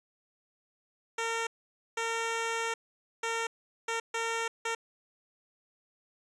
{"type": "tone bursts at uneven times", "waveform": "10% pulse", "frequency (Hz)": 457, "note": "A#4", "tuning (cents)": -34, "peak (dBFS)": -22, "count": 6, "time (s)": [[1.18, 1.47], [1.97, 2.74], [3.23, 3.47], [3.88, 4], [4.14, 4.48], [4.65, 4.75]], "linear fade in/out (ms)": 5, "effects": ["resampled to 22050 Hz"]}